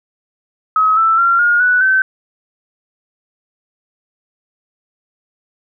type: tone with pitch steps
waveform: sine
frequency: 1277 / 1325.1 / 1375 / 1426.8 / 1480.5 / 1536.3 Hz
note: D#6 / E6 / F6 / F6 / F#6 / G6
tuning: +45 / +9 / -27 / +37 / +1 / -35 cents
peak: -9 dBFS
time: 0.76-2.02 s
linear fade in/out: 2 ms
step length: 210 ms
effects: none